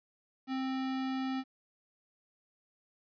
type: tone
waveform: square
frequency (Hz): 263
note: C4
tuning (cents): +9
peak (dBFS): -33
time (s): 0.47-1.44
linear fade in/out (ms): 50
effects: resampled to 11025 Hz + 11-bit